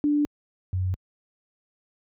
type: tone pair in turn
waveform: sine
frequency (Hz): 293.7 / 92.51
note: D4 / F#2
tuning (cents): 0 / 0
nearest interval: octave + minor sixth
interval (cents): 2000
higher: first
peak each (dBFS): -19 / -22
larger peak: first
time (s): 0.04-0.25 / 0.73-0.94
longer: neither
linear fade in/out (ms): 0
effects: high-pass 60 Hz 12 dB/octave